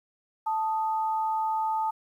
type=tone pair together; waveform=sine; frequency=880 / 1244.5 Hz; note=A5 / D#6; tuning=0 / 0 cents; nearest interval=tritone; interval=600 cents; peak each=-25 / -35 dBFS; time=0.46-1.91 s; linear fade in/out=10 ms; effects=10-bit